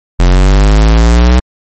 square linear sweep, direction up, 43.31 to 62.6 Hz, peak -4 dBFS, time 0.19-1.4 s, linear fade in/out 10 ms, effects MP3 32 kbps

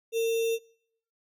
sine tone with sample-and-hold, 456.2 Hz, A#4, 37 cents flat, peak -23 dBFS, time 0.12-0.59 s, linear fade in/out 50 ms, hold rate 3150 Hz, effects noise-tail reverb RT60 0.7 s tail -24 dB re dry + MP3 64 kbps

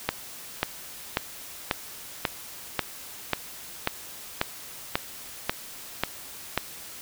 click train, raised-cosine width 0.3 ms, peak -6 dBFS, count 13, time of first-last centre 0.09-6.576 s, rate 1.85 Hz, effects white hiss -42 dBFS RMS until 7.01 s

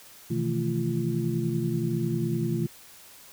sine tone cluster, 126.7 / 157.7 / 168 / 220.1 / 343.9 Hz, B2 / D#3 / E3 / A3 / F4, +45 / +24 / +33 / +1 / -27 cents, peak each -30 / -30 / -34 / -31 / -31 dBFS, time 0.3-2.67 s, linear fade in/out 10 ms, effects white hiss -50 dBFS RMS until 3.32 s

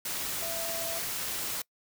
sine tone in noise, 666 Hz, E5, 18 cents sharp, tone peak -37 dBFS, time 0.42-0.99 s, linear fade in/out 5 ms, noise white, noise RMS -34 dBFS, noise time 0.05-1.62 s, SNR -6 dB, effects noise-tail reverb RT60 0.1 s tail -24 dB re dry

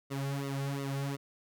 sawtooth tone with flanger, 138.59 Hz, C#3, in tune, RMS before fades -35 dBFS, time 0.1-1.17 s, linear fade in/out 20 ms, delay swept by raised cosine 1.2 to 3.2 ms, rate 2.8 Hz, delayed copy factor -1, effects none

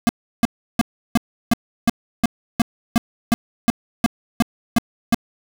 square tone bursts, 233.3 Hz, A#3, 2 cents sharp, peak -12 dBFS, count 15, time 0.07-5.145 s, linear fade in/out 0 ms, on 21 ms, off 340 ms, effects none

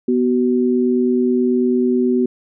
sine tone pair together, 246.9 / 376.1 Hz, B3 / F#4, 0 / +28 cents, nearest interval perfect fifth, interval 728 cents, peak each -15 / -17 dBFS, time 0.08-2.26 s, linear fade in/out 5 ms, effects none

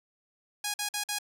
5% pulse tone bursts, 827 Hz, G#5, 8 cents flat, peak -18 dBFS, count 4, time 0.64-1.187 s, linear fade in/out 5 ms, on 100 ms, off 49 ms, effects none

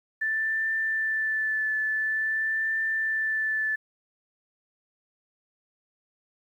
sine tone with vibrato, 1760 Hz, A6, in tune, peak -24 dBFS, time 0.21-3.76 s, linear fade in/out 10 ms, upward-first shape triangle, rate 0.48 Hz, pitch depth 20 cents each way, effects 10-bit

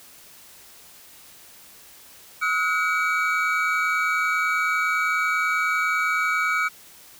triangle tone cluster, 1279 / 1449 / 2275 Hz, D#6 / F#6 / C#7, +47 / -37 / +44 cents, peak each -23 dBFS, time 2.41-6.69 s, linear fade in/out 20 ms, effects white hiss -48 dBFS RMS until 7.19 s

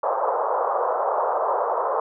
pink band-pass noise, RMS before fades -23 dBFS, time 0.03-2 s, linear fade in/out 5 ms, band 470 to 1200 Hz, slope 48 dB/octave, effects none

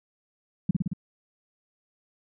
sine tone with echo, 180 Hz, F#3, 47 cents flat, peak -17 dBFS, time 0.69-0.71 s, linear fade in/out 5 ms, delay 56 ms, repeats 4, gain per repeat -2 dB, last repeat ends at 0.934 s, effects none

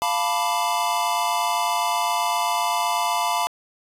square chord, B half-diminished seventh, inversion second, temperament equal, 698.5 / 880 / 987.8 / 1174.7 Hz, F5 / A5 / B5 / D6, 0 / 0 / 0 / 0 cents, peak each -27 / -27 / -25 / -30 dBFS, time 0.02-3.47 s, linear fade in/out 0 ms, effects resampled to 32000 Hz + 9-bit

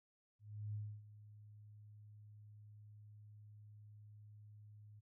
sine tone with ADSR envelope, 105.1 Hz, G#2, 21 cents sharp, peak -40 dBFS, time 0.39-5.01 s, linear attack 350 ms, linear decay 280 ms, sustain -16 dB, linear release 23 ms, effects none

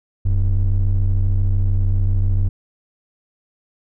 triangle ring-modulated tone, 60.2 Hz, B1, 44 cents flat, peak -8 dBFS, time 0.25-2.49 s, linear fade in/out 10 ms, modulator 33.6 Hz, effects tanh soft clip ceiling -5 dBFS

